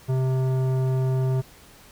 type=tone with tanh clipping; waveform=triangle; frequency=130.5 Hz; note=C3; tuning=4 cents flat; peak=-22 dBFS; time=0.08-1.42 s; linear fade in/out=20 ms; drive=18 dB; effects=pink hiss -50 dBFS RMS until 1.91 s